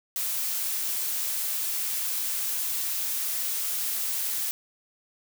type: noise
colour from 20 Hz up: blue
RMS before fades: -29 dBFS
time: 0.16-4.51 s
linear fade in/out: 0 ms
effects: none